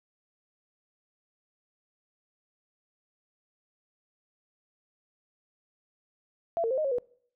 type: tone with pitch steps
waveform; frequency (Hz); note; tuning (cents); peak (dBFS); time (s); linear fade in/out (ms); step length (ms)
sine; 673 / 455.6 / 523 / 618 / 546 / 488.6; E5 / A#4 / C5 / D#5 / C#5 / B4; +36 / -40 / -1 / -12 / -26 / -19; -25; 6.57-6.984; 0; 69
effects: noise-tail reverb RT60 0.6 s tail -25 dB re dry